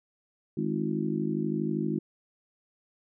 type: harmonic tone with a mistuned harmonic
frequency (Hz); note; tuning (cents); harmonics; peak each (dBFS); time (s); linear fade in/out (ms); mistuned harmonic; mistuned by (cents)
52.5; G#1; +19; 3 / 4 / 5 / 6 / 7; -33 / -31 / -36 / -33 / -34; 0.57-1.99; 5; 7; -55
effects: none